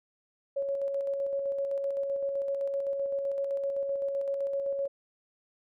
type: tone with tremolo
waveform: sine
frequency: 554.4 Hz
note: C#5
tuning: in tune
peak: -27 dBFS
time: 0.56-4.88 s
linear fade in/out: 10 ms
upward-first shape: square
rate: 7.8 Hz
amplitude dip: 30%
effects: none